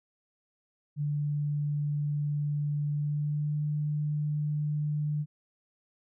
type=tone with pitch glide; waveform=sine; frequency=146.83 to 149.31 Hz; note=D3 to D3; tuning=0 to +29 cents; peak=-27 dBFS; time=0.96-5.26 s; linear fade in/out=50 ms; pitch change=+29 cents; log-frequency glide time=2.92-3.59 s; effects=none